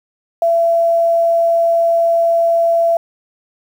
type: tone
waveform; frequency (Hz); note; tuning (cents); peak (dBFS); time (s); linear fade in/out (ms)
sine; 672; E5; +33; -10; 0.42-2.97; 2
effects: 7-bit